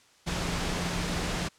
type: tone in noise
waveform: sine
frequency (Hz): 174.61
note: F3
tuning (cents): 0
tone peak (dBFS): -35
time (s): 0.26-1.49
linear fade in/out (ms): 20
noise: pink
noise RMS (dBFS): -31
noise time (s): 0.26-1.49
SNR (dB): -7
effects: white hiss -60 dBFS RMS until 1.58 s + low-pass 7000 Hz 12 dB/octave